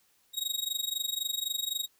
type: tone with amplitude modulation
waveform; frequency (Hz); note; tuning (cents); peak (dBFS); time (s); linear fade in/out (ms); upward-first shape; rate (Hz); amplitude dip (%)
sawtooth; 3784; A#7; +25; -24; 0.33-1.88; 50; sine; 23.9; 90
effects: white hiss -68 dBFS RMS until 1.99 s